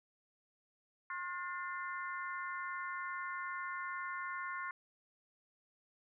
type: harmonic tone with a mistuned harmonic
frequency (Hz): 357.6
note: F4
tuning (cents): +41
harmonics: 3 / 4 / 5 / 6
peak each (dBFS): -42 / -44 / -46 / -48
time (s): 1.1-4.71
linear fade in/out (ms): 2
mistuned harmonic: 6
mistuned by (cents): -58
effects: none